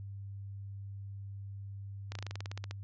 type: slowing click train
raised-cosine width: 0.2 ms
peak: -24 dBFS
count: 13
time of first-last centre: 2.12-2.71 s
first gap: 33 ms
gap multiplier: 1.07
effects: added 99 Hz sine -41 dBFS peak until 2.83 s + resampled to 16000 Hz